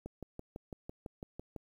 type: click train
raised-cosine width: 2 ms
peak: -29 dBFS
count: 10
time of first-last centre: 0.06-1.563 s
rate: 5.99 Hz
effects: 10-bit